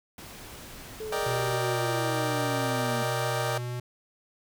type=noise; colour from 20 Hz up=pink; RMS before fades=-44 dBFS; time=0.18-1.55 s; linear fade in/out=2 ms
type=linear sweep; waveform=sine; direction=down; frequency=440 to 230 Hz; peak=-33 dBFS; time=1-3.03 s; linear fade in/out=5 ms
type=chord; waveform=25% pulse; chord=Eb major seventh; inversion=second; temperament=equal; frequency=466.2 / 587.3 / 622.3 / 784 Hz; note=Bb4 / D5 / Eb5 / G5; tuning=0 / 0 / 0 / 0 cents; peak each=-30 dBFS; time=1.12-3.58 s; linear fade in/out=5 ms
type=tone with vibrato; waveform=square; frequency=122.8 Hz; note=B2; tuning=9 cents flat; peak=-32 dBFS; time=1.26-3.8 s; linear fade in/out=5 ms; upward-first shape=triangle; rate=1.2 Hz; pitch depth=13 cents each way
effects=none